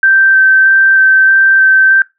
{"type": "tone with vibrato", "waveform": "sine", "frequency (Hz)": 1557, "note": "G6", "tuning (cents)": -12, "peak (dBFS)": -4, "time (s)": [0.03, 2.02], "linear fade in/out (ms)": 2, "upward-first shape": "square", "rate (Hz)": 1.6, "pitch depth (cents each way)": 9, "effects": ["noise-tail reverb RT60 0.2 s tail -20 dB re dry"]}